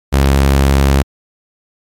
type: tone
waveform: sawtooth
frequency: 68.6 Hz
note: C#2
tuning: 17 cents flat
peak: -4 dBFS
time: 0.12-1.03 s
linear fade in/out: 20 ms
effects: MP3 64 kbps